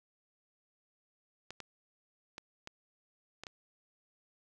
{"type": "clicks", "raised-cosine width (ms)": 0.2, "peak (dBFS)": -26, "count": 6, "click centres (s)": [1.506, 1.603, 2.381, 2.674, 3.436, 3.468], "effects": []}